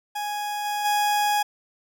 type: tone with level steps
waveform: 40% pulse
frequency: 830.6 Hz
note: G#5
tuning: in tune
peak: -26 / -24 / -19 dBFS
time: 0.15-1.43 s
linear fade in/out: 10 ms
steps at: 0.64 / 0.84 s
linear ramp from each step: 20 ms
effects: none